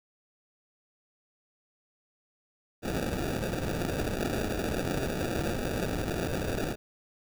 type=noise with sample-and-hold; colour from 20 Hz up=blue; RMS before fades=-31 dBFS; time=2.82-6.76 s; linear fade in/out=50 ms; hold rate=1050 Hz; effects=none